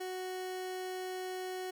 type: tone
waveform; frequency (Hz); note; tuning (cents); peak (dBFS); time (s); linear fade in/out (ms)
30% pulse; 370.2; F#4; +1; -35; 0-1.71; 10
effects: none